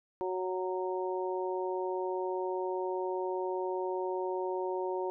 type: harmonic tone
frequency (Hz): 185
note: F#3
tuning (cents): 0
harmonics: 2 / 3 / 4 / 5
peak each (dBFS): -33 / -39 / -42 / -38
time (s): 0.21-5.1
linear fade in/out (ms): 0
effects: none